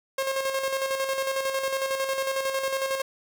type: tone with tremolo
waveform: sawtooth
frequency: 537 Hz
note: C5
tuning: 45 cents sharp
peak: -20 dBFS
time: 0.18-3.02 s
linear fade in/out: 5 ms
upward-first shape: square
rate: 11 Hz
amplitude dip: 45%
effects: none

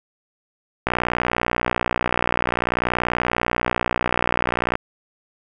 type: click train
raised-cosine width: 0.5 ms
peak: -4 dBFS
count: 236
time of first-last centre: 0.87-4.754 s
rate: 60.5 Hz
effects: none

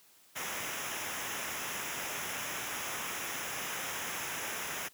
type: noise with comb filter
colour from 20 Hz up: pink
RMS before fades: -38 dBFS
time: 0.35-4.89 s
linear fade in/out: 20 ms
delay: 0.23 ms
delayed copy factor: -0.75
effects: white hiss -62 dBFS RMS until 4.93 s + high-pass 100 Hz 12 dB/octave

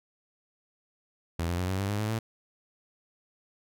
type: tone with pitch steps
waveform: sawtooth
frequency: 83.9 / 87.41 / 91.07 / 94.88 / 98.86 / 103 / 107.31 / 111.8 Hz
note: E2 / F2 / F#2 / F#2 / G2 / G#2 / A2 / A2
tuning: +31 / +2 / -27 / +44 / +15 / -14 / -43 / +28 cents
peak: -24 dBFS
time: 1.39-2.19 s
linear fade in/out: 5 ms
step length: 100 ms
effects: none

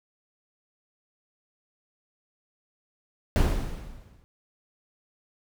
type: noise with exponential decay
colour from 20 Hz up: brown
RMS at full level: -18 dBFS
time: 3.36-4.24 s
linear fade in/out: 0 ms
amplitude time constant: 190 ms
effects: none

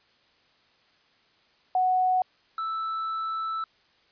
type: tone pair in turn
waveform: sine / triangle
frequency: 740 / 1318.5 Hz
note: F#5 / E6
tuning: 0 / 0 cents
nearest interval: minor seventh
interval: 1000 cents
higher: second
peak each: -20 / -26 dBFS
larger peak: first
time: 1.75-2.22 / 2.58-3.64 s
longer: second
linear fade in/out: 2 ms
effects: white hiss -63 dBFS RMS until 4.11 s + resampled to 11025 Hz

